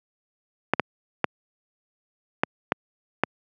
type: clicks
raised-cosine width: 0.5 ms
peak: -3 dBFS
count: 6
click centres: 0.736 / 0.797 / 1.243 / 2.435 / 2.721 / 3.236 s
effects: high-pass 150 Hz 12 dB/octave